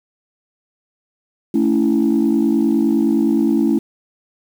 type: chord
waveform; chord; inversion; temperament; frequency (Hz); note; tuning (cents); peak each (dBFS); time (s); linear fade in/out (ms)
sine; A major; none; equal with one note detuned; 220 / 279.9 / 329.6; A3 / C#4 / E4; 0 / +17 / 0; -16; 1.54-3.79; 5
effects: tanh soft clip ceiling -7 dBFS + 7-bit